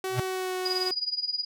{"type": "tone with pitch glide", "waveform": "sawtooth", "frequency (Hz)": [377.8, 369.2], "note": ["F#4", "F#4"], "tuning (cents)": [36, -4], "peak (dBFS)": -25, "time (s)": [0.04, 0.91], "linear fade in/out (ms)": 2, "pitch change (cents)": -40, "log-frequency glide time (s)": [0.17, 0.55]}
{"type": "tone with exponential growth", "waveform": "square", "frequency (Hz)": 123.47, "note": "B2", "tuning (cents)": 0, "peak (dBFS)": -21, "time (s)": [0.09, 0.2], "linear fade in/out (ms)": 5, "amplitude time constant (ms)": 22}
{"type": "tone with tremolo", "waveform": "sine", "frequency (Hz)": 4908, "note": "D#8", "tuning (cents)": -25, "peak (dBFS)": -24, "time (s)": [0.65, 1.45], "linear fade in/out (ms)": 10, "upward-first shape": "sine", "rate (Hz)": 19, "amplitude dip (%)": 85}
{"effects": []}